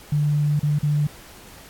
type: tone with dropouts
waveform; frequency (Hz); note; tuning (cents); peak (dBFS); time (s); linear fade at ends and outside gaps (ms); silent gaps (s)
sine; 147.8; D3; +11; -17; 0.12-1.07; 5; 0.595-0.63 / 0.788-0.83
effects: pink hiss -45 dBFS RMS until 1.69 s + AAC 64 kbps